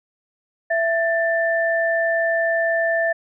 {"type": "tone pair together", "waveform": "sine", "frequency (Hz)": [664.5, 1774], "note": ["E5", "A6"], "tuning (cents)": [14, 14], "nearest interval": "octave + perfect fourth", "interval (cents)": 1700, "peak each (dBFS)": [-19, -21], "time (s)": [0.7, 3.13], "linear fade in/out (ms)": 10, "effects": []}